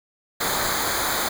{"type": "noise with comb filter", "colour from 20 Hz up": "pink", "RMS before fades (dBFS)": -24, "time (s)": [0.4, 1.29], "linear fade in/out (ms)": 10, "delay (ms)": 0.36, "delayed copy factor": -0.8, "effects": []}